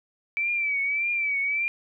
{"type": "tone with vibrato", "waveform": "sine", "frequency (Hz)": 2311, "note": "D7", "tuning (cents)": -28, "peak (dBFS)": -23, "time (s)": [0.37, 1.68], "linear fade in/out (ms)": 0, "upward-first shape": "triangle", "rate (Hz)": 1.7, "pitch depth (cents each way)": 81, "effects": []}